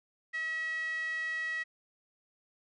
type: tone with band-pass filter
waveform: 5% pulse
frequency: 642 Hz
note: E5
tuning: 46 cents flat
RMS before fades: -35 dBFS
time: 0.33-1.64 s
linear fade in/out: 20 ms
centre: 1900 Hz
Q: 9.8
effects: none